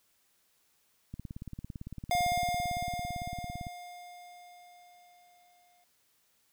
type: click train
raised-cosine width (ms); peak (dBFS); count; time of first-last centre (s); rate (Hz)
5; -28; 46; 1.14-3.668; 17.8
type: tone with exponential decay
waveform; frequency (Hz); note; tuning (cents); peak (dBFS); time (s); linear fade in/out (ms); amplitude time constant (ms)
square; 709; F5; +26; -26; 2.11-5.84; 1; 810
effects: white hiss -71 dBFS RMS until 6.52 s